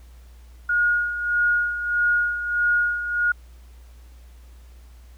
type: tone with tremolo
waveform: sine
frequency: 1437 Hz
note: F6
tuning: 49 cents sharp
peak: -16 dBFS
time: 0.69-3.32 s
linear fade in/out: 5 ms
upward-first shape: sine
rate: 1.6 Hz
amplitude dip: 65%
effects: added 60 Hz sine -43 dBFS peak until 5.17 s + pink hiss -58 dBFS RMS until 5.17 s